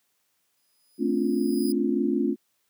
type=tone with exponential growth; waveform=10% pulse; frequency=4978 Hz; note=D#8; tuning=in tune; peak=-27 dBFS; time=0.57-1.72 s; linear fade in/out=1 ms; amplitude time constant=250 ms
type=chord; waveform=sine; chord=D minor seventh; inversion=second; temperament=equal with one note detuned; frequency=220 / 261.6 / 286.8 / 349.2 Hz; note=A3 / C4 / D4 / F4; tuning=0 / 0 / -41 / 0 cents; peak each=-27 dBFS; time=0.98-2.36 s; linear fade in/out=50 ms
effects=white hiss -72 dBFS RMS until 2.69 s + high-pass 100 Hz 12 dB/octave